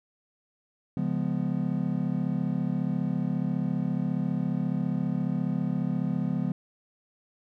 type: chord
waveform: triangle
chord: C# dominant seventh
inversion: none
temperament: just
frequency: 138.59 / 173.24 / 207.9 / 249.5 Hz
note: C#3 / E#3 / G#3 / B3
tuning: 0 / -14 / +2 / +18 cents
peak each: -31 / -27 / -30 / -30 dBFS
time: 0.97-6.52 s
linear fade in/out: 2 ms
effects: none